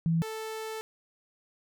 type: tone pair in turn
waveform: sine / sawtooth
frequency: 164.81 / 440 Hz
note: E3 / A4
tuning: 0 / 0 cents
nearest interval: octave + perfect fourth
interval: 1700 cents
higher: second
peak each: -23 / -31 dBFS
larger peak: first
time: 0.06-0.22 / 0.22-0.81 s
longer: second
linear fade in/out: 0 ms
effects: none